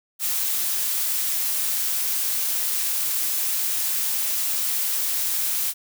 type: noise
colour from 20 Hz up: blue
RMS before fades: -24 dBFS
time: 0.19-5.74 s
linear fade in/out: 50 ms
effects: none